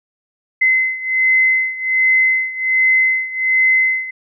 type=beating tone pair; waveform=sine; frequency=2050 / 2051.3 Hz; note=C7 / C7; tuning=-36 / -35 cents; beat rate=1.3 Hz; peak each=-14 / -17 dBFS; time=0.61-4.11 s; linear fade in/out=10 ms; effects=none